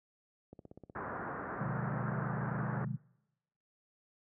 click train, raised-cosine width 2 ms, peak -36 dBFS, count 25, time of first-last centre 0.53-2.002 s, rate 16.3 Hz
white low-pass noise, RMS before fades -41 dBFS, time 0.95-2.85 s, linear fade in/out 5 ms, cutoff 1600 Hz, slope 48 dB/octave
sine chord, B diminished seventh, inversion none, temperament equal, 123.47 / 146.83 / 174.61 / 207.7 Hz, B2 / D3 / F3 / Ab3, 0 / 0 / 0 / 0 cents, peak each -38 / -39 / -42 / -42 dBFS, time 1.58-2.97 s, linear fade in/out 20 ms
effects noise-tail reverb RT60 1.0 s tail -26 dB re dry + high-pass 80 Hz 12 dB/octave

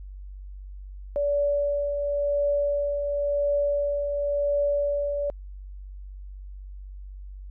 sine tone with tremolo, 575 Hz, D5, 37 cents flat, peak -20 dBFS, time 1.16-5.3 s, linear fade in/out 0 ms, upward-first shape triangle, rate 0.94 Hz, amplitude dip 45%, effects added 48 Hz sine -37 dBFS peak until 7.5 s

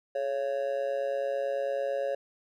triangle tone with amplitude modulation, 554.4 Hz, C#5, in tune, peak -22 dBFS, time 0.15-2.15 s, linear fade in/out 5 ms, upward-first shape sine, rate 129 Hz, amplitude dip 85%, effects none

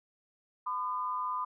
sine tone pair together, 1010 / 1214.8 Hz, B5 / D#6, +39 / -42 cents, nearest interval minor third, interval 319 cents, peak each -33 / -35 dBFS, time 0.66-1.45 s, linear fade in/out 10 ms, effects none

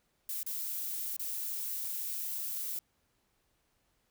violet noise with dropouts, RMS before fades -37 dBFS, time 0.29-2.79 s, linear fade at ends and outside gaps 2 ms, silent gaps 0.431-0.463 / 1.166-1.194 s, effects pink hiss -75 dBFS RMS until 4.1 s

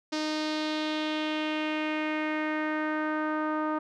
sawtooth tone with low-pass filter sweep, 308.1 Hz, D#4, 17 cents flat, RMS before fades -30 dBFS, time 0.12-3.79 s, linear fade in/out 10 ms, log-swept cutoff 5100 to 1200 Hz, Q 2.6, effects none

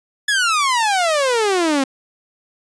sawtooth exponential sweep, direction down, 1735 to 261.9 Hz, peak -11 dBFS, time 0.28-1.84 s, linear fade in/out 5 ms, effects resampled to 22050 Hz

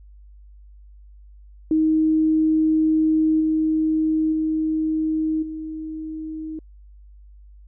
sine tone with level steps, 314.5 Hz, D#4, 19 cents sharp, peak -15 / -17 / -19 / -28 dBFS, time 1.71-6.59 s, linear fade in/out 2 ms, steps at 3.4 / 4.32 / 5.42 s, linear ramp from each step 10 ms, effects added 50 Hz sine -43 dBFS peak until 7.67 s

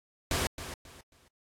pink noise with echo, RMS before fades -29 dBFS, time 0.31-0.47 s, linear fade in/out 2 ms, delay 270 ms, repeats 3, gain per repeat -11 dB, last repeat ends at 1.28 s, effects low-pass 11000 Hz 12 dB/octave + AAC 64 kbps

